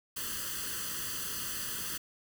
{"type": "noise with comb filter", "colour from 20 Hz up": "white", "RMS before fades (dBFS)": -37, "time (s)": [0.16, 1.98], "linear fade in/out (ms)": 10, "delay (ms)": 0.65, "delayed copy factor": 0.95, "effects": []}